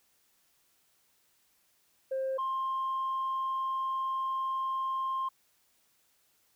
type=tone pair in turn; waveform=sine; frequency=530 / 1058.1 Hz; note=C5 / C6; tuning=+22 / +19 cents; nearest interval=octave; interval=1197 cents; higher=second; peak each=-28 dBFS; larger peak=neither; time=2.11-2.38 / 2.38-5.29 s; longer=second; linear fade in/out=10 ms; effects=tanh soft clip ceiling -27 dBFS + white hiss -70 dBFS RMS until 6.55 s